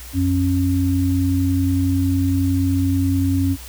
sine tone pair together, 90.99 / 273.1 Hz, F#2 / C#4, -28 / -26 cents, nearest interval octave + perfect fifth, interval 1902 cents, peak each -18 dBFS, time 0.13-3.57 s, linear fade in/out 50 ms, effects added 60 Hz sine -36 dBFS peak until 3.68 s + white hiss -39 dBFS RMS until 3.68 s

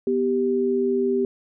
sine tone pair together, 246.9 / 392 Hz, B3 / G4, 0 / 0 cents, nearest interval minor sixth, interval 800 cents, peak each -24 / -20 dBFS, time 0.07-1.25 s, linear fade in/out 2 ms, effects none

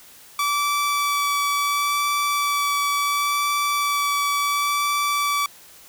sawtooth tone with vibrato, 1153 Hz, D6, 32 cents flat, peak -16 dBFS, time 0.39-5.46 s, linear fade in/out 2 ms, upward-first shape sine, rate 0.71 Hz, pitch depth 10 cents each way, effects white hiss -47 dBFS RMS until 5.88 s

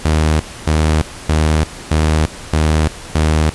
sawtooth tone bursts, 77.78 Hz, D#2, in tune, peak -7 dBFS, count 6, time 0.05-3.5 s, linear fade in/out 5 ms, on 350 ms, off 270 ms, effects pink hiss -32 dBFS RMS until 3.54 s + resampled to 24000 Hz

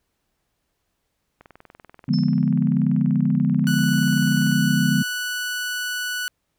click train, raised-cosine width 0.5 ms, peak -29 dBFS, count 65, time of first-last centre 1.41-4.517 s, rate 20.6 Hz
sine chord, D diminished seventh, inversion none, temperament equal, 146.83 / 174.61 / 207.7 / 246.9 Hz, D3 / F3 / Ab3 / Cb4, 0 / 0 / 0 / 0 cents, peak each -22 dBFS, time 2.08-5.03 s, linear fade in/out 10 ms
sine tone with exponential decay, 5274 Hz, E8, in tune, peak -29 dBFS, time 2.13-2.51 s, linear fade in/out 5 ms, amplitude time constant 82 ms
sawtooth tone, 1480 Hz, F#6, in tune, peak -21 dBFS, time 3.67-6.28 s, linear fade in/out 0 ms
effects pink hiss -74 dBFS RMS until 6.58 s

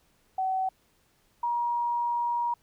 sine tone pair in turn, 757 / 951.6 Hz, F#5 / A#5, +39 / +35 cents, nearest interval major third, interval 396 cents, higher second, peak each -25 dBFS, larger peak neither, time 0.38-0.69 / 1.43-2.54 s, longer second, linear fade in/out 5 ms, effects pink hiss -67 dBFS RMS until 2.62 s

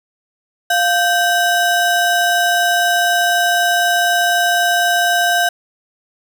square ring-modulated tone, 1131 Hz, C#6, 34 cents sharp, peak -10 dBFS, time 0.7-5.49 s, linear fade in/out 5 ms, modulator 432 Hz, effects none

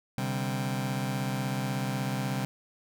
sawtooth chord, C suspended second, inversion none, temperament just, 130.81 / 147.16 / 196.22 Hz, C3 / D3 / G3, 0 / +4 / +2 cents, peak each -27 / -33 / -29 dBFS, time 0.18-2.45 s, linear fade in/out 0 ms, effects none

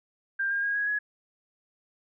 sine tone with pitch steps, 1590 / 1612.2 / 1634.7 / 1657.5 / 1680.7 Hz, G6 / G6 / G#6 / G#6 / G#6, +24 / +48 / -28 / -4 / +20 cents, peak -25 dBFS, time 0.39-0.99 s, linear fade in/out 10 ms, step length 120 ms, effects none

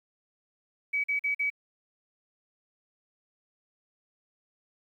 sine tone bursts, 2277 Hz, C#7, 46 cents sharp, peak -25 dBFS, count 4, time 0.93-1.502 s, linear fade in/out 10 ms, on 110 ms, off 44 ms, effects 10-bit

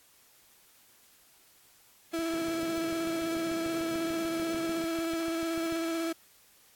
35% pulse tone with vibrato, 329.6 Hz, E4, in tune, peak -28 dBFS, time 2.13-6.13 s, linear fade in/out 10 ms, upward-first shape square, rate 16 Hz, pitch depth 17 cents each way
click train, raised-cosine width 3 ms, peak -33 dBFS, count 25, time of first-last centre 2.19-5.725 s, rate 6.79 Hz
white band-pass noise, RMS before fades -46 dBFS, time 2.33-4.84 s, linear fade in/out 5 ms, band 130 to 450 Hz, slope 24 dB/octave
effects white hiss -61 dBFS RMS until 6.75 s + AAC 64 kbps

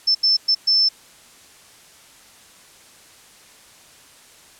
sine tone bursts at uneven times, 5300 Hz, E8, 9 cents sharp, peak -13 dBFS, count 4, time 0.07-0.15 / 0.23-0.37 / 0.48-0.55 / 0.67-0.89 s, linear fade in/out 10 ms, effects white hiss -48 dBFS RMS until 4.59 s + low-pass 10000 Hz 12 dB/octave

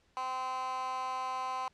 15% pulse tone with high-pass filter, 258.2 Hz, C4, 23 cents flat, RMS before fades -36 dBFS, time 0.17-1.68 s, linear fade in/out 0 ms, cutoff 930 Hz, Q 5.6, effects pink hiss -70 dBFS RMS until 1.73 s + low-pass 6000 Hz 12 dB/octave

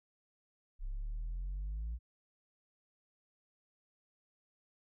sine exponential sweep, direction up, 32.16 to 58.8 Hz, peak -34 dBFS, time 0.79-1.99 s, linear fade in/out 50 ms, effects tanh soft clip ceiling -35 dBFS

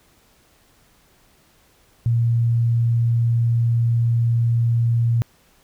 sine tone, 117 Hz, A#2, 7 cents sharp, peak -15 dBFS, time 2.06-5.22 s, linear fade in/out 0 ms, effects pink hiss -57 dBFS RMS until 5.63 s

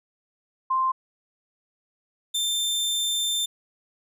sine / sawtooth tone pair in turn, 1046.5 / 3575 Hz, C6 / A7, 0 / +27 cents, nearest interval octave + major sixth, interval 2127 cents, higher second, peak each -20 dBFS, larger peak neither, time 0.7-0.92 / 2.34-3.46 s, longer second, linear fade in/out 10 ms, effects resampled to 32000 Hz

